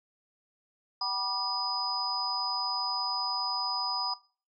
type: tone cluster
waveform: sine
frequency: 765 / 974 / 1191 / 4985 Hz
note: G5 / B5 / D6 / D#8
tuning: -42 / -24 / +24 / +2 cents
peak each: -38 / -35 / -37 / -30 dBFS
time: 1.01-4.14 s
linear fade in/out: 5 ms
effects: noise-tail reverb RT60 0.4 s tail -21 dB re dry